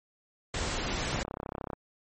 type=noise; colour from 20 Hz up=pink; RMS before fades=-32 dBFS; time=0.54-1.23 s; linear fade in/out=2 ms
type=click train; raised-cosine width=1 ms; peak=-21 dBFS; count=21; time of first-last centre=1.13-1.732 s; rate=33.2 Hz
effects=MP3 32 kbps